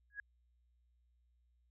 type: tone with exponential growth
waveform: sine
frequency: 1661.2 Hz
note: G#6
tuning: in tune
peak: -37 dBFS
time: 0.1-0.2 s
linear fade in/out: 2 ms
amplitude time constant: 20 ms
effects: added 60 Hz sine -70 dBFS peak until 1.7 s